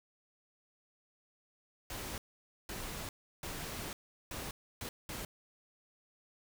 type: noise bursts at uneven times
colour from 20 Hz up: pink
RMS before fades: -42 dBFS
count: 6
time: 1.9-2.18 / 2.69-3.09 / 3.43-3.93 / 4.31-4.51 / 4.81-4.89 / 5.09-5.25 s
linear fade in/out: 2 ms
effects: none